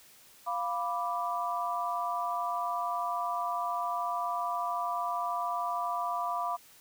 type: chord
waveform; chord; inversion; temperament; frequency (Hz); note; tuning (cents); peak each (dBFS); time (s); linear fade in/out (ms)
sine; B diminished; second; equal; 698.5 / 987.8 / 1174.7; F5 / B5 / D6; 0 / 0 / 0; -34; 0.46-6.57; 20
effects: white hiss -57 dBFS RMS until 6.8 s